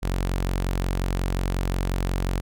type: tone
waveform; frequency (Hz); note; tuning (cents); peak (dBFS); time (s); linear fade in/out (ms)
sawtooth; 45.58; F#1; -25; -19; 0.02-2.41; 20
effects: none